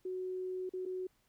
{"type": "tone with dropouts", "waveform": "sine", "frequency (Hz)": 370, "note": "F#4", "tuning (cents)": 0, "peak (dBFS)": -36, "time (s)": [0.05, 1.07], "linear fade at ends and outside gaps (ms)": 5, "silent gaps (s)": [[0.694, 0.735], [0.854, 0.86]], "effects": ["pink hiss -74 dBFS RMS until 1.28 s"]}